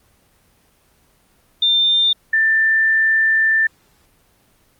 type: tone pair in turn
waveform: sine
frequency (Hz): 3601 / 1778.8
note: A7 / A6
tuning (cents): +39 / +18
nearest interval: octave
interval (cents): 1221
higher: first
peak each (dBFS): -12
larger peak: neither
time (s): 1.62-2.13 / 2.33-3.67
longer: second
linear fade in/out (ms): 5
effects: pink hiss -57 dBFS RMS until 4.79 s + Opus 24 kbps